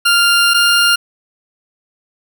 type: tone pair in turn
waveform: 20% pulse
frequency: 1396.9 / 1402.8 Hz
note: F6 / F6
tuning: 0 / +7 cents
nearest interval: unison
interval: 7 cents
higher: second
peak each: -4 dBFS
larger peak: neither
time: 0.05-0.54 / 0.54-0.96 s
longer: first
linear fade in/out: 10 ms
effects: none